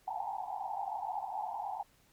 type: band-pass noise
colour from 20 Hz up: pink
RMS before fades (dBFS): -38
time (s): 0.07-1.83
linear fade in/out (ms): 10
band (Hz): 740 to 900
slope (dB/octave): 96
effects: pink hiss -67 dBFS RMS until 2.12 s + MP3 96 kbps